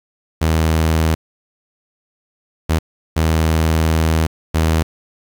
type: tone bursts at uneven times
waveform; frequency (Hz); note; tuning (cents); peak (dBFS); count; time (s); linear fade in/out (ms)
sawtooth; 80.2; E2; -47; -9; 4; 0.41-1.15 / 2.69-2.79 / 3.16-4.27 / 4.54-4.83; 10
effects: 7-bit